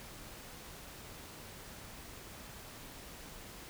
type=silence; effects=pink hiss -50 dBFS RMS until 3.69 s